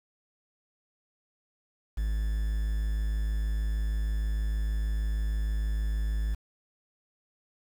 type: tone with quantisation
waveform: triangle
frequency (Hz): 53.2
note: G#1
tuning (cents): +42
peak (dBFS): -24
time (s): 1.97-6.35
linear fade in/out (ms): 10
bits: 8
effects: none